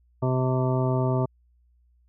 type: harmonic tone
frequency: 128.7 Hz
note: C3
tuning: 28 cents flat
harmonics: 1 / 2 / 3 / 4 / 5 / 7 / 8 / 9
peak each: -23 / -30 / -29 / -37 / -30 / -34 / -44 / -37 dBFS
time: 0.22-1.26 s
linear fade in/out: 10 ms
effects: added 60 Hz sine -59 dBFS peak until 2.08 s